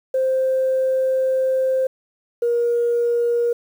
sine tone pair in turn, 523.3 / 474.2 Hz, C5 / A#4, 0 / +30 cents, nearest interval major second, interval 170 cents, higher first, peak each -15 dBFS, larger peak neither, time 0.14-1.87 / 2.42-3.53 s, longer first, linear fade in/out 5 ms, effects tanh soft clip ceiling -12 dBFS + 8-bit

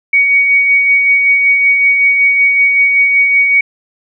sine tone with tremolo, 2245 Hz, C#7, 21 cents sharp, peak -5 dBFS, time 0.13-3.61 s, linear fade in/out 5 ms, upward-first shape sine, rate 5.3 Hz, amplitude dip 35%, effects none

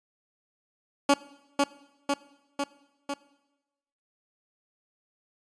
15% pulse tone with echo, 282.2 Hz, C#4, 31 cents sharp, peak -11 dBFS, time 1.09-1.14 s, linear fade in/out 5 ms, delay 500 ms, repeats 4, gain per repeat -3 dB, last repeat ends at 3.14 s, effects noise-tail reverb RT60 1.0 s tail -20 dB re dry + resampled to 22050 Hz

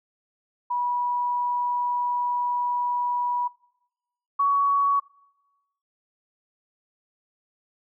sine tone pair in turn, 975 / 1123.2 Hz, B5 / C#6, -23 / +22 cents, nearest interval major second, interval 245 cents, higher second, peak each -23 / -18 dBFS, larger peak second, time 0.7-3.48 / 4.39-5 s, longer first, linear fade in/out 10 ms, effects noise-tail reverb RT60 1.0 s tail -24 dB re dry

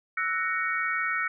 sine chord, F# dominant seventh, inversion third, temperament equal with one note detuned, 1318.5 / 1480 / 1864.7 / 2239 Hz, E6 / F#6 / A#6 / C#7, 0 / 0 / 0 / +17 cents, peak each -31 dBFS, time 0.17-1.28 s, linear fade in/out 5 ms, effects none

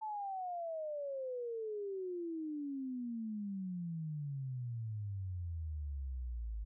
sine exponential sweep, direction down, 881 to 51.91 Hz, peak -38 dBFS, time 0.01-6.65 s, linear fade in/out 20 ms, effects none

